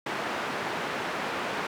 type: band-pass noise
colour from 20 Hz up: white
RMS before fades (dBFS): -32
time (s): 0.06-1.67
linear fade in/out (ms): 5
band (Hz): 190 to 1600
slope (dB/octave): 12
effects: none